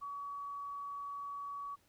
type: tone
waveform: sine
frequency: 1133 Hz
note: C#6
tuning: 37 cents sharp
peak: -40 dBFS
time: 0.01-1.76 s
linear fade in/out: 20 ms
effects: pink hiss -71 dBFS RMS until 1.88 s